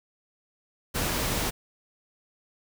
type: noise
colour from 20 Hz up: pink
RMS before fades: -28 dBFS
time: 0.94-1.51 s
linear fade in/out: 20 ms
effects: none